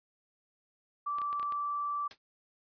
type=tone; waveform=sine; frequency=1164 Hz; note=D6; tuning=16 cents flat; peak=-31 dBFS; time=1.06-2.08 s; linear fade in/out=10 ms
type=clicks; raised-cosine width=0.3 ms; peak=-31 dBFS; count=6; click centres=1.185 / 1.217 / 1.329 / 1.397 / 1.429 / 1.523 s
type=noise with exponential decay; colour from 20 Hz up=white; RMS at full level=-40 dBFS; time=2.11-2.18 s; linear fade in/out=0 ms; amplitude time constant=15 ms
effects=resampled to 11025 Hz